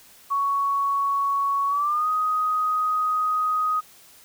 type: tone with pitch glide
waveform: sine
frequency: 1115 to 1251.5 Hz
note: C#6 to D#6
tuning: +10 to +10 cents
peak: -20 dBFS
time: 0.3-3.81 s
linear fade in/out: 20 ms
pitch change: +200 cents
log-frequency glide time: 1.67-2.08 s
effects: white hiss -51 dBFS RMS until 4.24 s